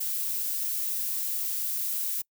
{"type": "noise", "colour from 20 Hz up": "violet", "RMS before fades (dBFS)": -30, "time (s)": [0, 2.22], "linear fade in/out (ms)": 10, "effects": ["noise-tail reverb RT60 0.1 s tail -25 dB re dry"]}